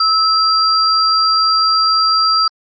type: tone pair together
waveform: sine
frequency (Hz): 1300 / 4746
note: E6 / D8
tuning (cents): -24 / +17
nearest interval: octave + minor seventh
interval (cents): 2241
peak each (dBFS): -13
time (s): 0-2.48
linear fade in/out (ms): 5
effects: Opus 48 kbps